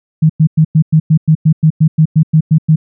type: tone bursts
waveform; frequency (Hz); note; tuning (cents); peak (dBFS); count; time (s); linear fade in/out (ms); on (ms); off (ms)
sine; 157.1; D#3; +17; -4; 15; 0.22-2.76; 10; 76; 100
effects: none